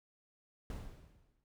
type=noise with exponential decay; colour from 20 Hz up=brown; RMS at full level=-40 dBFS; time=0.7-1.44 s; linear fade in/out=2 ms; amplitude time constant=160 ms; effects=none